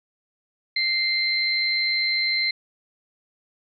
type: tone pair together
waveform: sine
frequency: 2093 / 4114 Hz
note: C7 / C8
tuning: 0 / -30 cents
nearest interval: octave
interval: 1170 cents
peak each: -23 dBFS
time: 0.76-2.51 s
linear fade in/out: 5 ms
effects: none